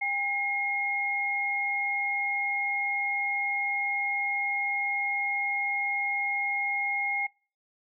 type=tone pair together; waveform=sine; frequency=805 / 2147 Hz; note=G5 / C7; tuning=+46 / +44 cents; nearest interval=octave + perfect fourth; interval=1698 cents; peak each=-33 / -27 dBFS; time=0.01-7.27 s; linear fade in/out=10 ms; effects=noise-tail reverb RT60 0.4 s tail -25 dB re dry